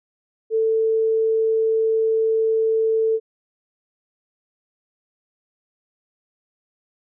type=tone; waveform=sine; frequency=444.5 Hz; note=A4; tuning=18 cents sharp; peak=-16 dBFS; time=0.5-3.2 s; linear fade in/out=50 ms; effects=none